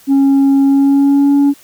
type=tone with pitch glide; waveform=sine; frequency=274.7 to 282.6 Hz; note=C#4 to C#4; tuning=-16 to +34 cents; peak=-4 dBFS; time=0.07-1.54 s; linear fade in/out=50 ms; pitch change=+50 cents; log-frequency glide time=0.64-1.34 s; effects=tanh soft clip ceiling -6 dBFS + white hiss -44 dBFS RMS until 1.63 s